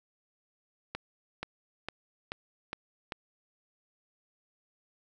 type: accelerating click train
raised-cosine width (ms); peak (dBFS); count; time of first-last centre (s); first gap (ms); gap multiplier
0.3; -19; 6; 0.95-3.122; 480; 0.95
effects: none